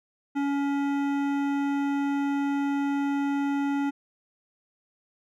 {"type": "tone with hard clipping", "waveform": "triangle", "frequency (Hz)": 281.4, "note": "C#4", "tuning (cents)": 26, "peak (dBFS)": -26, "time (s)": [0.35, 3.91], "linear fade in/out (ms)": 20, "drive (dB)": 18, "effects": []}